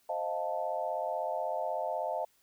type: chord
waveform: sine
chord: F dominant seventh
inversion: second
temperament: equal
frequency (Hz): 523.3 / 622.3 / 698.5 / 880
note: C5 / Eb5 / F5 / A5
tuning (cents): 0 / 0 / 0 / 0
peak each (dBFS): -39 / -35 / -36 / -37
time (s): 0.09-2.25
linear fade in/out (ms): 5
effects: white hiss -69 dBFS RMS until 2.42 s